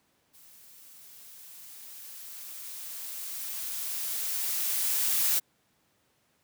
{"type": "noise with level ramp", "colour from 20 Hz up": "blue", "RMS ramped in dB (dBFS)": [-55, -25], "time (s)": [0.33, 5.4], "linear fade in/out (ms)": 20, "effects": ["pink hiss -70 dBFS RMS until 6.43 s", "high-pass 100 Hz 12 dB/octave"]}